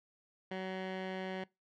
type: tone with low-pass filter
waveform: 15% pulse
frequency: 187.9 Hz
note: F#3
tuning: 27 cents sharp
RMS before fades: -40 dBFS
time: 0.51-1.44 s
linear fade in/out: 5 ms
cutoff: 2700 Hz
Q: 1.4
effects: noise-tail reverb RT60 0.2 s tail -22 dB re dry